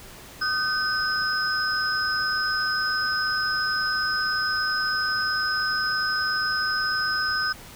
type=tone cluster; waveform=sine; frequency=1239 / 1527 / 5090 Hz; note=D#6 / G6 / D#8; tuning=-8 / -46 / +39 cents; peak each=-29 / -25 / -27 dBFS; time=0.41-7.53 s; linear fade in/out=10 ms; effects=pink hiss -44 dBFS RMS until 7.75 s